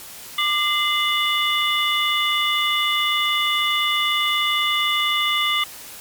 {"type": "tone cluster", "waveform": "sine", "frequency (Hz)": [1191, 2067, 2933, 3518], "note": ["D6", "C7", "F#7", "A7"], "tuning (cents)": [24, -22, -16, -1], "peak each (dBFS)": -23, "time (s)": [0.38, 5.64], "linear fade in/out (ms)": 5, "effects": ["white hiss -38 dBFS RMS until 6 s", "MP3 96 kbps"]}